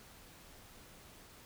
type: silence
effects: pink hiss -57 dBFS RMS until 1.45 s